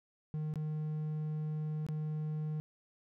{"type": "tone with dropouts", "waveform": "triangle", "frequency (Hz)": 153.7, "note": "D#3", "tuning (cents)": -21, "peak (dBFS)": -32, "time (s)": [0.34, 2.6], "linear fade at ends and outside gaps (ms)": 0, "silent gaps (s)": [[0.539, 0.557], [1.865, 1.887]], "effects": []}